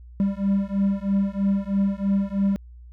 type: beating tone pair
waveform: triangle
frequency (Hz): 196 / 199.1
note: G3 / G3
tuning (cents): 0 / +27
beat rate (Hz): 3.1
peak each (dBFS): -21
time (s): 0.2-2.56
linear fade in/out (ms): 0
effects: added 60 Hz sine -41 dBFS peak until 2.92 s